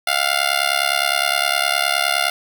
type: tone with amplitude modulation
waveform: 10% pulse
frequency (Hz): 703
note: F5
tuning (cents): +11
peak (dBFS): -4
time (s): 0.07-2.3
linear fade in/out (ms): 5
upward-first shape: sine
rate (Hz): 69.7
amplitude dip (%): 95
effects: none